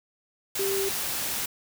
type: tone in noise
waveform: sine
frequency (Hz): 392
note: G4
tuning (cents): 0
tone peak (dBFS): -26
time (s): 0.59-0.89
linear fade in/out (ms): 5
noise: white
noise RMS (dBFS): -30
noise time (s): 0.55-1.46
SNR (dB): +1
effects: none